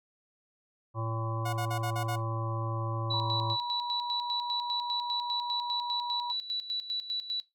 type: harmonic tone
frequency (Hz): 112.9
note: A2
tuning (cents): +45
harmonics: 1 / 3 / 5 / 7 / 9 / 10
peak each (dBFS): -32 / -42 / -41 / -46 / -40 / -41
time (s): 0.94-3.57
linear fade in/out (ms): 50
type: tone bursts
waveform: sawtooth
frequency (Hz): 724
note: F#5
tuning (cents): -38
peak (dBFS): -30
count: 6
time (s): 1.45-2.161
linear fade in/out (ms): 10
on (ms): 81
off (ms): 45
type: tone with tremolo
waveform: sine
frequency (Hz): 3945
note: B7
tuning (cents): -3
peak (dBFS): -29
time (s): 3.1-7.41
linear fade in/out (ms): 10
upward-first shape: square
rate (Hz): 5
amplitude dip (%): 70
type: tone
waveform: sine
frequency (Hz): 964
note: B5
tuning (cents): -42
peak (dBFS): -32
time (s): 3.13-6.32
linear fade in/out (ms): 10
effects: noise-tail reverb RT60 0.2 s tail -17 dB re dry